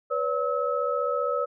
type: tone cluster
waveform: sine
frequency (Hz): 493.8 / 569 / 1291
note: B4 / C#5 / E6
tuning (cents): 0 / +45 / -37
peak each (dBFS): -28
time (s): 0.1-1.46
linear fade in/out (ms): 20
effects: none